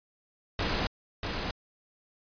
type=noise with echo; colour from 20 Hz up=pink; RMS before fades=-29 dBFS; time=0.59-0.87 s; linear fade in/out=2 ms; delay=640 ms; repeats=1; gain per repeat=-4 dB; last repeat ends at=1.51 s; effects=resampled to 11025 Hz